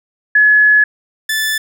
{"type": "tone pair in turn", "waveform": ["sine", "sawtooth"], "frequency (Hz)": [1700, 1749.8], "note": ["G#6", "A6"], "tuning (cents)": [40, -10], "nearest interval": "unison", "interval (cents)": 50, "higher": "second", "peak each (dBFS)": [-6, -11], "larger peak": "first", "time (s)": [[0.35, 0.84], [1.29, 1.58]], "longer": "first", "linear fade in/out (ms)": 5, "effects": []}